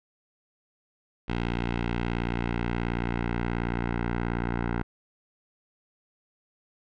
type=tone with low-pass filter sweep; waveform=10% pulse; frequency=58.6 Hz; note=A#1; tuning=10 cents sharp; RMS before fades=-29 dBFS; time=1.28-4.83 s; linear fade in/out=10 ms; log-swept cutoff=2900 to 1700 Hz; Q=1.5; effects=none